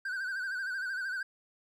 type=tone with vibrato; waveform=triangle; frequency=1533 Hz; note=G6; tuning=39 cents flat; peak=-31 dBFS; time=0.05-1.23 s; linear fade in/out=5 ms; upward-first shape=sine; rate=13 Hz; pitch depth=80 cents each way; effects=none